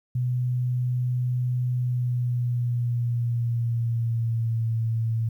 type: tone with pitch glide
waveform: sine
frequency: 124.5 to 113.51 Hz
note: B2 to A#2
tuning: +14 to -46 cents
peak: -22 dBFS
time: 0.15-5.29 s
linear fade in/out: 5 ms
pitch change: -160 cents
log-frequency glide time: 1.76-4.7 s
effects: 10-bit